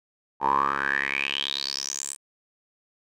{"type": "tone with band-pass filter sweep", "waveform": "10% pulse", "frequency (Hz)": 69.3, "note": "C#2", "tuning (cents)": 0, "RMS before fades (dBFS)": -27, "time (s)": [0.4, 2.17], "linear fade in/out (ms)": 50, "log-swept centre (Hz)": [850, 8700], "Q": 8.2, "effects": []}